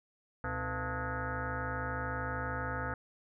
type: tone with frequency modulation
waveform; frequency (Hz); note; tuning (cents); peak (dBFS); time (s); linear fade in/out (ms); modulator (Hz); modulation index
sine; 695; F5; -9; -33; 0.44-2.94; 2; 191; 4.9
effects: none